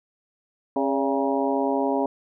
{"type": "harmonic tone with a mistuned harmonic", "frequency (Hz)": 136.1, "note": "C#3", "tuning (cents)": -31, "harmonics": [2, 3, 4, 5, 6, 7], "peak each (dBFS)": [-25, -27, -28, -29, -30, -30], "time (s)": [0.76, 2.06], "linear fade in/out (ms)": 2, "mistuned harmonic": 4, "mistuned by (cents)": 78, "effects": []}